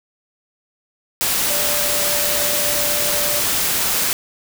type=tone in noise; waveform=sine; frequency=587 Hz; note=D5; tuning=1 cent flat; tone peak=-26 dBFS; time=1.5-3.4 s; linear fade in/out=0 ms; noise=white; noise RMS=-19 dBFS; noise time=1.21-4.13 s; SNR=-10 dB; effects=none